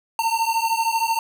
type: beating tone pair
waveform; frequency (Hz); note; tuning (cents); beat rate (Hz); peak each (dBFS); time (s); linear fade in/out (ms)
square; 901 / 914; A5 / A#5; +41 / -34; 13; -23; 0.19-1.19; 2
effects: none